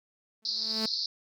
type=tone with exponential growth; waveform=sawtooth; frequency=220 Hz; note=A3; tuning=in tune; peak=-25 dBFS; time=0.42-0.86 s; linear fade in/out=5 ms; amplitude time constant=95 ms
type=band-pass noise; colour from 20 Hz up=white; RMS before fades=-32 dBFS; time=0.45-1.06 s; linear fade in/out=2 ms; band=4100 to 5100 Hz; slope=96 dB/octave
effects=none